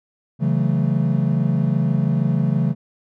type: chord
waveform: triangle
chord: F# minor seventh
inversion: second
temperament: equal with one note detuned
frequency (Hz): 138.59 / 164.81 / 187.25 / 220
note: C#3 / E3 / F#3 / A3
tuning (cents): 0 / 0 / +21 / 0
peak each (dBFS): -18 / -19 / -22 / -22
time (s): 0.39-2.75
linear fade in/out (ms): 50
effects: none